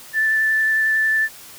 sine tone with vibrato, 1760 Hz, A6, in tune, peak -15 dBFS, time 0.13-1.29 s, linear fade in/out 50 ms, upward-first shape triangle, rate 11 Hz, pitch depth 12 cents each way, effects white hiss -41 dBFS RMS until 1.58 s

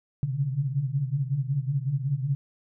sine tone cluster, 129.1 / 140.1 / 145.4 Hz, C3 / C#3 / D3, -23 / +19 / -17 cents, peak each -29 dBFS, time 0.23-2.35 s, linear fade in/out 0 ms, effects none

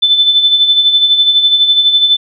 sine tone with tremolo, 3520 Hz, A7, in tune, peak -4 dBFS, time 0.02-2.17 s, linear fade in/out 10 ms, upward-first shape sine, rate 12 Hz, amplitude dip 55%, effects none

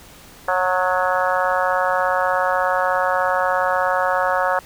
harmonic tone with a mistuned harmonic, 183.3 Hz, F#3, 16 cents flat, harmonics 3 / 4 / 5 / 6 / 7 / 8 / 9, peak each -22 / -23 / -24 / -25 / -25 / -26 / -27 dBFS, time 0.48-4.59 s, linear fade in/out 2 ms, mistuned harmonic 9, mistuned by +25 cents, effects pink hiss -44 dBFS RMS until 4.65 s

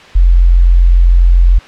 sine tone, 43.65 Hz, F1, in tune, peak -3 dBFS, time 0.15-1.59 s, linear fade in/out 10 ms, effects white hiss -35 dBFS RMS until 1.67 s + low-pass 3000 Hz 12 dB/octave

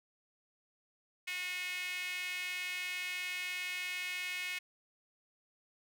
sawtooth tone with high-pass filter, 363 Hz, F#4, 33 cents flat, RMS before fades -39 dBFS, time 1.27-4.59 s, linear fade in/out 10 ms, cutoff 2300 Hz, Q 5, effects none

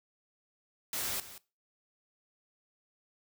white noise with echo, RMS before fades -35 dBFS, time 0.93-1.2 s, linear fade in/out 2 ms, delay 180 ms, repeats 1, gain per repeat -14 dB, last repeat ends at 1.38 s, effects noise-tail reverb RT60 0.3 s tail -20 dB re dry

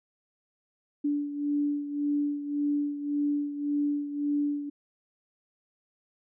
sine beating tone pair, 290 / 291.8 Hz, D4 / D4, -22 / -11 cents, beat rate 1.8 Hz, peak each -27 / -33 dBFS, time 1.04-4.7 s, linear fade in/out 10 ms, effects none

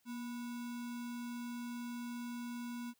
sine tone with sample-and-hold, 238.7 Hz, A#3, 41 cents sharp, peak -40 dBFS, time 0.05-2.94 s, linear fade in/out 50 ms, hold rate 1225 Hz, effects white hiss -75 dBFS RMS until 2.99 s

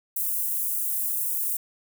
white high-pass noise, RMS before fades -27 dBFS, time 0.16-1.57 s, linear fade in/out 5 ms, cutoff 9800 Hz, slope 24 dB/octave, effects none

